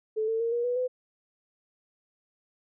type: tone with pitch steps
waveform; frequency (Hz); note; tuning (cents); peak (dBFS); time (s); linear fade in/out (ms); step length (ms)
sine; 435.6 / 448.6 / 462 / 475.8 / 490.1 / 504.7; A4 / A4 / A#4 / A#4 / B4 / B4; -17 / +34 / -16 / +35 / -13 / +38; -25; 0.16-0.88; 20; 120
effects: none